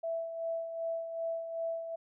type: tone with tremolo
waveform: sine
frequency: 661 Hz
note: E5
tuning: 5 cents sharp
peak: -31 dBFS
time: 0.03-1.96 s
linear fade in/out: 10 ms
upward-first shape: sine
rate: 2.6 Hz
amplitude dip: 55%
effects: none